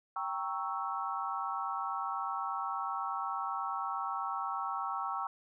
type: chord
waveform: sine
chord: G diminished seventh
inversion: none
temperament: equal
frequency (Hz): 784 / 932.3 / 1108.7 / 1318.5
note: G5 / Bb5 / Db6 / Fb6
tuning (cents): 0 / 0 / 0 / 0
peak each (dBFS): -39 / -40 / -38 / -38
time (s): 0.16-5.27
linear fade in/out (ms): 2
effects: none